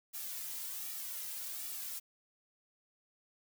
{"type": "noise with flanger", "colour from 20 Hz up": "blue", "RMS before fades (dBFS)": -42, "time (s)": [0.13, 2], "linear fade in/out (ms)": 20, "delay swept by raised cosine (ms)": [1.9, 2.76], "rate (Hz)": 1.3, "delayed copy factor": -1, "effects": []}